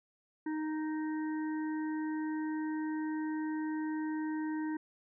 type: harmonic tone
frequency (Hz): 310.6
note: D#4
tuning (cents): -3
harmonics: 1 / 3 / 5 / 6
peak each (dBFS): -33 / -45 / -50 / -50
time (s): 0.46-4.77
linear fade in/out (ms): 5
effects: none